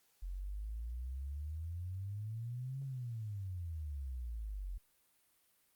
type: exponential two-way sweep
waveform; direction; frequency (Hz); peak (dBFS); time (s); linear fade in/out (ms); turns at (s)
sine; up then down; 43.65 to 138.2 to 43.65; -39; 0.22-4.78; 10; 2.83
effects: white hiss -73 dBFS RMS until 5.75 s + Opus 48 kbps